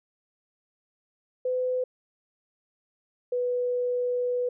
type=tone pair in turn; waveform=sine; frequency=506 / 493 Hz; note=B4 / B4; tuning=+42 / -3 cents; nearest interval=unison; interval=45 cents; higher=first; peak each=-24 dBFS; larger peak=neither; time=1.45-1.84 / 3.32-4.49 s; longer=second; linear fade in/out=5 ms; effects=none